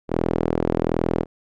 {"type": "tone with band-pass filter", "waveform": "sawtooth", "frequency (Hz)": 41.2, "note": "E1", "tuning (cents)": 0, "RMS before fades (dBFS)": -22, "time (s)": [0.08, 1.26], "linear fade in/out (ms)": 50, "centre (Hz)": 400, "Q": 1.3, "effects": []}